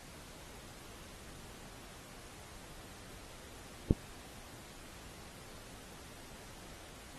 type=click; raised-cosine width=3 ms; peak=-11 dBFS; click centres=3.909 s; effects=pink hiss -53 dBFS RMS until 7.18 s + AAC 32 kbps

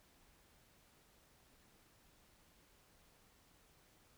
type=silence; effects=pink hiss -69 dBFS RMS until 4.17 s

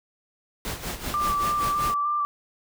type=noise with tremolo; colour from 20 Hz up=pink; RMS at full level=-30 dBFS; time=0.65-1.94 s; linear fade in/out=0 ms; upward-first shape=sine; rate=5.2 Hz; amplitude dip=70%
type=tone with vibrato; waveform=sine; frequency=1174.7 Hz; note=D6; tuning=in tune; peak=-22 dBFS; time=1.14-2.25 s; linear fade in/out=0 ms; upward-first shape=square; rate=3.3 Hz; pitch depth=17 cents each way
effects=none

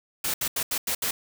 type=noise bursts at uneven times; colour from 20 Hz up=white; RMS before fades=-27 dBFS; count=6; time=0.24-0.34 / 0.41-0.48 / 0.56-0.63 / 0.71-0.78 / 0.87-0.95 / 1.02-1.11 s; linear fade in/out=5 ms; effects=none

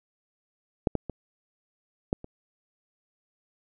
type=clicks; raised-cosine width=2 ms; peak=-8 / -12 / -20 / -11 / -27 dBFS; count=5; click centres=0.872 / 0.953 / 1.097 / 2.129 / 2.244 s; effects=none

